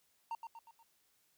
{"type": "tone with echo", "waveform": "triangle", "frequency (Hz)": 917, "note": "A#5", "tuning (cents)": -29, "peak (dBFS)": -35, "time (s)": [0.31, 0.35], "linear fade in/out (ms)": 2, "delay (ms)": 120, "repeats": 4, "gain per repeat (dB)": -6, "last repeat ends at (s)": 0.83, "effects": ["white hiss -74 dBFS RMS until 1.37 s"]}